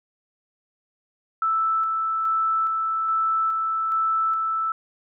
sine tone with tremolo, 1318.5 Hz, E6, in tune, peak -19 dBFS, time 1.42-4.72 s, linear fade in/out 2 ms, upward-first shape square, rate 1.2 Hz, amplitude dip 25%, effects none

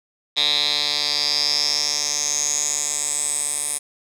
10% pulse tone with band-pass filter sweep, 147 Hz, D3, 2 cents sharp, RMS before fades -22 dBFS, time 0.36-3.79 s, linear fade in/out 20 ms, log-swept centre 3800 to 9200 Hz, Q 7.8, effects none

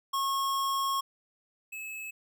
square tone pair in turn, 1090 / 2592 Hz, C#6 / E7, -29 / -30 cents, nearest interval octave + minor third, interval 1499 cents, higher second, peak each -28 / -38 dBFS, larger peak first, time 0.13-1.01 / 1.72-2.11 s, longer first, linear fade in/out 10 ms, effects none

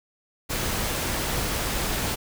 pink noise, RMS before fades -27 dBFS, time 0.49-2.16 s, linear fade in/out 20 ms, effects none

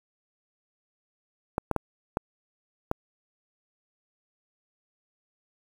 clicks, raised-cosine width 1 ms, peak -11 dBFS, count 5, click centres 1.581 / 1.713 / 1.763 / 2.171 / 2.914 s, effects 7-bit

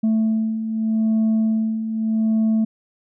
sine beating tone pair, 220 / 220.82 Hz, A3 / A3, 0 / +6 cents, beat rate 0.82 Hz, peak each -22 / -16 dBFS, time 0.03-2.65 s, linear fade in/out 10 ms, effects tanh soft clip ceiling -14 dBFS

